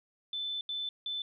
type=tone bursts at uneven times; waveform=sine; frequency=3520 Hz; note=A7; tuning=in tune; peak=-33 dBFS; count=3; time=0.33-0.61 / 0.69-0.89 / 1.06-1.22 s; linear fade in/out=2 ms; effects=none